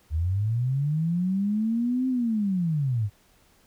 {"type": "linear two-way sweep", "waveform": "sine", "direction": "up then down", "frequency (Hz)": [73.42, 261.6, 96.9], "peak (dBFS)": -22, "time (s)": [0.1, 3.1], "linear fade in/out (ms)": 50, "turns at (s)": 2.08, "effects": ["pink hiss -61 dBFS RMS until 3.66 s"]}